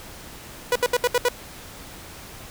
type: tone bursts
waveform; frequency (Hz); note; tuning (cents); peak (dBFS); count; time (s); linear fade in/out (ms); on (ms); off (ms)
sawtooth; 489.8; B4; -14; -13; 6; 0.72-1.286; 2; 36; 70
effects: pink hiss -41 dBFS RMS until 2.5 s